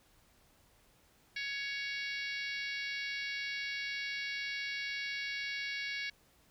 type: harmonic tone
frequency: 558 Hz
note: C#5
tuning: 11 cents sharp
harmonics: 3 / 4 / 5 / 6 / 7 / 8 / 9 / 10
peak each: -42 / -39 / -47 / -49 / -47 / -47 / -52 / -52 dBFS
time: 1.36-6.1 s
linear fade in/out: 5 ms
effects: pink hiss -67 dBFS RMS until 6.5 s